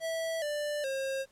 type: tone with pitch steps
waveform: square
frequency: 654 / 591 / 537 Hz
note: E5 / D5 / C5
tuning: -14 / +11 / +45 cents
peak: -32 dBFS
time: 0-1.26 s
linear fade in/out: 50 ms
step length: 420 ms
effects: pink hiss -66 dBFS RMS until 1.31 s + low-pass 12000 Hz 12 dB/octave